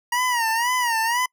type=tone with vibrato; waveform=25% pulse; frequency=948 Hz; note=A#5; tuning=29 cents sharp; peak=-16 dBFS; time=0.12-1.26 s; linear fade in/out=5 ms; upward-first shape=sine; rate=2 Hz; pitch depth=110 cents each way; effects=noise-tail reverb RT60 0.1 s tail -26 dB re dry